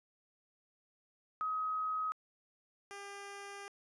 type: tone pair in turn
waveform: sine / 10% pulse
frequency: 1266 / 400.6 Hz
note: D#6 / G4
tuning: +30 / +38 cents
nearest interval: octave + minor sixth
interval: 1992 cents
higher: first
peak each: -33 / -37 dBFS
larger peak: first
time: 1.41-2.12 / 2.91-3.68 s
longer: second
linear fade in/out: 0 ms
effects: resampled to 24000 Hz